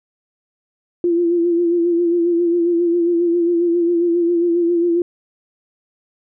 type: tone with vibrato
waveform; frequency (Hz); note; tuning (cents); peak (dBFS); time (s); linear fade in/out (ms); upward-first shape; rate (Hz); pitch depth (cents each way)
sine; 343.2; F4; -30; -13; 1.04-5.02; 2; sine; 7.4; 42
effects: none